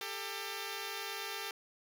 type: tone pair together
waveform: 5% pulse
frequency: 397.9 / 446.6 Hz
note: G4 / A4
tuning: +26 / +26 cents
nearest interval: major second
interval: 200 cents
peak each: -30 / -30 dBFS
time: 0.01-1.51 s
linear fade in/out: 2 ms
effects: none